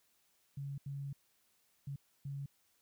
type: tone bursts at uneven times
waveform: sine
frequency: 139.7 Hz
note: C#3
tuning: 14 cents sharp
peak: -39 dBFS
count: 4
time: 0.57-0.78 / 0.86-1.13 / 1.87-1.96 / 2.25-2.46 s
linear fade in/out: 5 ms
effects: white hiss -74 dBFS RMS until 2.81 s